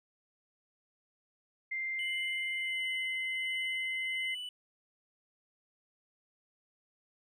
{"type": "tone with pitch glide", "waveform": "sine", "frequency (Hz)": [2093, 2063], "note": ["C7", "C7"], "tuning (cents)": [0, -25], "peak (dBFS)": -33, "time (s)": [1.71, 4.35], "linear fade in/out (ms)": 10, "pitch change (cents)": -25, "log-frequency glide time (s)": [2.56, 2.88]}
{"type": "tone with tremolo", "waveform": "triangle", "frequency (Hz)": 2973, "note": "F#7", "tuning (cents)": 8, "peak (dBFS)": -36, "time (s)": [1.99, 4.49], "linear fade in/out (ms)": 2, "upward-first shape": "sine", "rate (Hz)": 1.4, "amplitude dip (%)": 35}
{"effects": []}